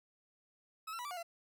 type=tone with pitch steps; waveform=40% pulse; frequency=1287 / 1347 / 978 / 1164 / 721 / 679 Hz; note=E6 / E6 / B5 / D6 / F#5 / F5; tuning=-42 / +37 / -17 / -16 / -45 / -49 cents; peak=-40 dBFS; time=0.87-1.23 s; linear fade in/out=10 ms; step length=60 ms; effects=none